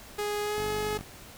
sawtooth tone with pitch glide, 415.3 to 423.3 Hz, G#4 to G#4, 0 to +33 cents, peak -25 dBFS, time 0.18-0.98 s, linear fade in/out 10 ms, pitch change +33 cents, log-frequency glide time 0.42-0.61 s
10% pulse tone, 49 Hz, G1, in tune, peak -29 dBFS, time 0.56-1.03 s, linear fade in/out 20 ms
effects pink hiss -48 dBFS RMS until 1.37 s

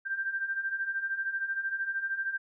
sine beating tone pair, 1568 / 1581 Hz, G6 / G6, 0 / +14 cents, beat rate 13 Hz, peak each -36 / -31 dBFS, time 0.05-2.38 s, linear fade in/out 20 ms, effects none

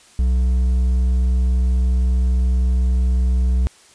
triangle tone with hard clipping, 62.6 Hz, B1, 24 cents sharp, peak -15 dBFS, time 0.19-3.67 s, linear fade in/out 0 ms, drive 7 dB, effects white hiss -49 dBFS RMS until 3.94 s + resampled to 22050 Hz

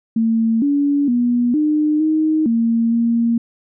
sine tone with pitch steps, 225.9 / 285.3 / 242 / 303 / 312.3 / 229.9 / 232.7 Hz, A3 / C#4 / B3 / D#4 / D#4 / A#3 / A#3, +46 / +50 / -35 / -46 / +7 / -24 / -3 cents, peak -13 dBFS, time 0.16-3.38 s, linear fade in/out 5 ms, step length 460 ms, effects none

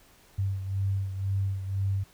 sine beating tone pair, 97.1 / 99.1 Hz, G2 / G2, -16 / +19 cents, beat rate 2 Hz, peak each -27 / -34 dBFS, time 0.38-2.04 s, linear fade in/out 10 ms, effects pink hiss -58 dBFS RMS until 2.13 s

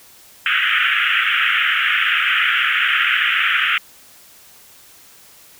pink band-pass noise, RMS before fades -17 dBFS, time 0.46-3.78 s, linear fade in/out 2 ms, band 1300 to 3200 Hz, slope 96 dB/octave, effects white hiss -46 dBFS RMS until 5.59 s

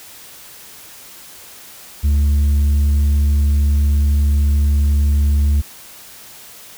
sine tone with tanh clipping, 72.2 Hz, D2, 29 cents flat, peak -12 dBFS, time 2.03-5.62 s, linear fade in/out 20 ms, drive 4 dB, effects white hiss -39 dBFS RMS until 6.77 s

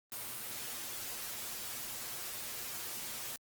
white noise with comb filter, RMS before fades -42 dBFS, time 0.12-3.36 s, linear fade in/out 0 ms, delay 8.4 ms, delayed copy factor +0.75, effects Opus 32 kbps

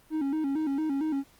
triangle tone with vibrato, 293.7 Hz, D4, in tune, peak -24 dBFS, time 0.1-1.24 s, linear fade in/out 50 ms, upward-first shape square, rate 4.4 Hz, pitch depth 110 cents each way, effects pink hiss -60 dBFS RMS until 1.39 s + Opus 32 kbps

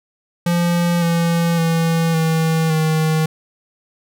square tone with pitch steps, 172.7 / 168.85 / 165.09 / 161.41 / 157.82 Hz, F3 / E3 / E3 / E3 / D#3, -19 / +42 / +3 / -36 / +25 cents, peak -15 dBFS, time 0.46-3.26 s, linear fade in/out 5 ms, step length 560 ms, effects none

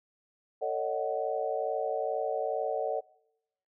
sine chord, D# half-diminished seventh, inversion second, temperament just, 448 / 560 / 622.3 / 746.7 Hz, A4 / C#5 / D#5 / F#5, +31 / +18 / 0 / +16 cents, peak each -34 dBFS, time 0.61-3.01 s, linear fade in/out 20 ms, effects noise-tail reverb RT60 0.8 s tail -24 dB re dry

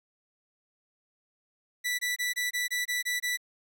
sawtooth tone bursts, 1970 Hz, B6, 5 cents flat, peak -24 dBFS, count 9, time 1.84-3.374 s, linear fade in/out 20 ms, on 150 ms, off 23 ms, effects none

